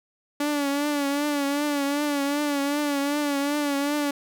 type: tone with vibrato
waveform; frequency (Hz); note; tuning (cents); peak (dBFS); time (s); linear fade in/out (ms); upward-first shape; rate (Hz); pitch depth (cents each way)
sawtooth; 287.3; D4; -38; -19; 0.4-4.11; 5; triangle; 2.6; 64
effects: none